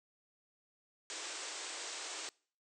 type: band-pass noise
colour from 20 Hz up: white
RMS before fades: -44 dBFS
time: 1.1-2.29 s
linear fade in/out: 0 ms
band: 300 to 8400 Hz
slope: 96 dB/octave
effects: noise-tail reverb RT60 0.5 s tail -26 dB re dry